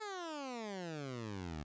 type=exponential sweep; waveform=15% pulse; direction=down; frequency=442.3 to 71.7 Hz; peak=-35 dBFS; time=0-1.64 s; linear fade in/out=20 ms; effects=resampled to 16000 Hz

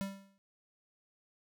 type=tone with exponential decay; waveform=square; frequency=196 Hz; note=G3; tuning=in tune; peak=-33 dBFS; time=0.01-0.38 s; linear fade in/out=0 ms; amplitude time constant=79 ms; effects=none

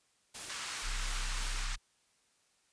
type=noise with tremolo; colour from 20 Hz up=white; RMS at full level=-43 dBFS; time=0.34-1.65 s; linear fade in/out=10 ms; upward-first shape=sine; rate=2.9 Hz; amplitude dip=30%
type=band-pass noise; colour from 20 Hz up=pink; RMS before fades=-42 dBFS; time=0.49-1.76 s; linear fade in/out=10 ms; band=1100 to 8200 Hz; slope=24 dB/octave
type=tone; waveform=triangle; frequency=32.7 Hz; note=C1; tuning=in tune; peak=-32 dBFS; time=0.82-1.78 s; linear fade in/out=50 ms
effects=white hiss -72 dBFS RMS until 2.72 s + resampled to 22050 Hz

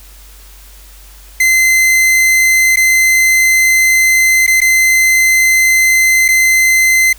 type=tone with dropouts; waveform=45% pulse; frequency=2064 Hz; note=C7; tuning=24 cents flat; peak=-7 dBFS; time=1.4-7.13 s; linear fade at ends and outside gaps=5 ms; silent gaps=2.76-2.77 / 4.466-4.476 / 4.605-4.615 / 6.282-6.286 s; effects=added 48 Hz sine -36 dBFS peak until 7.18 s + white hiss -41 dBFS RMS until 7.18 s

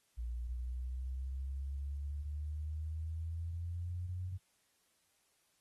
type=exponential sweep; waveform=sine; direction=up; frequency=58.27 to 92.5 Hz; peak=-37 dBFS; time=0.17-4.38 s; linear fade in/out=20 ms; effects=white hiss -75 dBFS RMS until 5.6 s + AAC 32 kbps

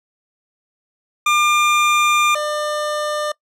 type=tone pair in turn; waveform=25% pulse; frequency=1200 / 600 Hz; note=D6 / D5; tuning=+37 / +37 cents; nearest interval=octave; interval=1200 cents; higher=first; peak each=-9 / -16 dBFS; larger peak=first; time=1.26-2.35 / 2.35-3.32 s; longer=first; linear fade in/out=5 ms; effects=noise-tail reverb RT60 0.1 s tail -23 dB re dry + low-pass 9000 Hz 12 dB/octave

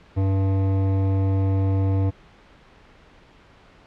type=tone with hard clipping; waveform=sine; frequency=96.6 Hz; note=G2; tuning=25 cents flat; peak=-20 dBFS; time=0.16-2.11 s; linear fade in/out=20 ms; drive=14 dB; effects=pink hiss -51 dBFS RMS until 3.86 s + low-pass 3000 Hz 12 dB/octave

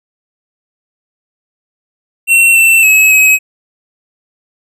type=tone with pitch steps; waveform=square; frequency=2718 / 2684 / 2571 / 2548 Hz; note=F7 / E7 / E7 / D#7; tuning=-48 / +31 / -44 / +41 cents; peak=-5 dBFS; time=2.27-3.39 s; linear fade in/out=50 ms; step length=280 ms; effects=none

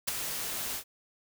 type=noise with ADSR envelope; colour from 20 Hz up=white; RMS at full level=-28 dBFS; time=0.07-0.84 s; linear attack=14 ms; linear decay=14 ms; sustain=-7 dB; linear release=84 ms; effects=none

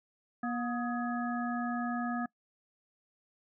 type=harmonic tone with a mistuned harmonic; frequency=239.9 Hz; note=A#3; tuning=50 cents sharp; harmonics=1 / 3 / 5 / 7; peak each=-33 / -38 / -40 / -41 dBFS; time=0.43-2.26 s; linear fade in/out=5 ms; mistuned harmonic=5; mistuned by=+78 cents; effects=noise-tail reverb RT60 0.1 s tail -24 dB re dry

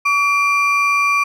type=ring-modulated tone; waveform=triangle; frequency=1760 Hz; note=A6; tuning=in tune; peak=-8 dBFS; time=0.05-1.24 s; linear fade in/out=10 ms; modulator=619 Hz; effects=none

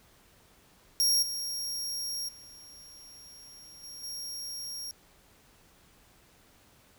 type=tone with level steps; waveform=sawtooth; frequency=5588 Hz; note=F8; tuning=in tune; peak=-20 / -30 / -46 / -40 / -34 dBFS; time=1-4.91 s; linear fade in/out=0 ms; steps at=1.22 / 2.28 / 3.83 / 4.03 s; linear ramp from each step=10 ms; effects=pink hiss -61 dBFS RMS until 6.98 s

